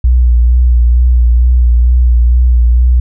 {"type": "tone with vibrato", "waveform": "sine", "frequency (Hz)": 60.4, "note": "B1", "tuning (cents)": -38, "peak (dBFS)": -4, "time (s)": [0.04, 3], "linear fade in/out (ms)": 5, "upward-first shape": "sine", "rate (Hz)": 2.2, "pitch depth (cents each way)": 38, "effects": []}